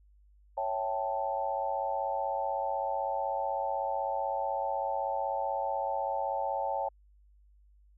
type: chord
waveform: sine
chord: A dominant seventh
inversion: first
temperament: equal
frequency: 554.4 / 659.3 / 784 / 880 Hz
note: C#5 / E5 / G5 / A5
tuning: 0 / 0 / 0 / 0 cents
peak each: -35 / -38 / -34 / -34 dBFS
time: 0.57-6.89 s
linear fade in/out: 10 ms
effects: added 50 Hz sine -58 dBFS peak until 7.97 s